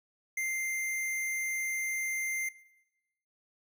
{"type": "tone", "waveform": "square", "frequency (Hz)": 2093, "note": "C7", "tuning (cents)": 0, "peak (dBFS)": -31, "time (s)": [0.37, 2.49], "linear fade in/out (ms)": 5, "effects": ["noise-tail reverb RT60 1.0 s tail -20 dB re dry"]}